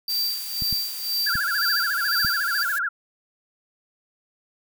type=tone with tremolo; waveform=square; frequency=4673 Hz; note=D8; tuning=9 cents flat; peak=-22 dBFS; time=0.08-2.63 s; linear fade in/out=2 ms; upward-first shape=sine; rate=2 Hz; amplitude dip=80%
type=noise; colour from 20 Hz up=blue; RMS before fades=-34 dBFS; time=0.09-2.79 s; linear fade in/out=10 ms
type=clicks; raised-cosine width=5 ms; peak=-20 dBFS; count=4; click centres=0.622 / 0.727 / 1.355 / 2.248 s
type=tone with vibrato; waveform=sine; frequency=1522 Hz; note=F#6; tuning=48 cents sharp; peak=-22 dBFS; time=1.26-2.89 s; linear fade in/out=10 ms; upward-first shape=sine; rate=14 Hz; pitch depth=190 cents each way
effects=none